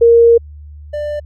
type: tone pair in turn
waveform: sine / triangle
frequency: 466.2 / 593.1 Hz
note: A#4 / D5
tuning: 0 / +17 cents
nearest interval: major third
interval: 417 cents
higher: second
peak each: -4 / -16 dBFS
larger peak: first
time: 0.01-0.38 / 0.93-1.2 s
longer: first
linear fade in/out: 10 ms
effects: added 74 Hz sine -31 dBFS peak until 1.25 s